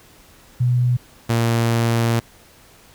sine / sawtooth tone pair in turn, 123.47 / 116.12 Hz, B2 / A#2, 0 / -6 cents, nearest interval minor second, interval 106 cents, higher first, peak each -14 / -12 dBFS, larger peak second, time 0.6-0.97 / 1.29-2.2 s, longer second, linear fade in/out 10 ms, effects pink hiss -49 dBFS RMS until 2.94 s

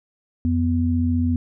sine tone pair together, 87.31 / 247.2 Hz, F2 / B3, 0 / +2 cents, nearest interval octave + tritone, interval 1802 cents, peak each -20 / -20 dBFS, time 0.45-1.36 s, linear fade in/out 0 ms, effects none

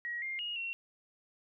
sine tone with pitch steps, 1904 / 2115 / 2870 / 2730 Hz, A#6 / C7 / F7 / F7, +36 / +18 / +47 / -40 cents, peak -35 dBFS, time 0.05-0.73 s, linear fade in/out 0 ms, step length 170 ms, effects none

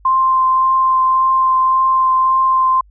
sine tone with vibrato, 1046.5 Hz, C6, in tune, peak -10 dBFS, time 0.05-2.81 s, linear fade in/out 5 ms, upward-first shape triangle, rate 1.8 Hz, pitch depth 10 cents each way, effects added 50 Hz sine -44 dBFS peak until 2.9 s

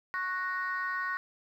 sine chord, F# major, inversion second, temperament equal with one note detuned, 1103 / 1480 / 1864.7 Hz, C#6 / F#6 / A#6, -9 / 0 / 0 cents, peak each -34 dBFS, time 0.14-1.17 s, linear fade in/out 0 ms, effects tanh soft clip ceiling -24 dBFS + 11-bit

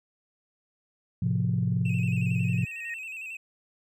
sine chord, F major, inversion first, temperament equal with one note detuned, 108.93 / 130.81 / 174.61 Hz, A2 / C3 / F3, -17 / 0 / 0 cents, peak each -27 dBFS, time 1.22-2.65 s, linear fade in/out 5 ms
triangle tone with vibrato, 2607 Hz, E7, 20 cents flat, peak -34 dBFS, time 1.85-3.37 s, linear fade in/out 5 ms, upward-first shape square, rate 11 Hz, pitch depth 52 cents each way
sine tone with exponential growth, 1864.7 Hz, A#6, in tune, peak -31 dBFS, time 2.38-2.94 s, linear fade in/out 2 ms, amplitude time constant 120 ms
effects tanh soft clip ceiling -15 dBFS

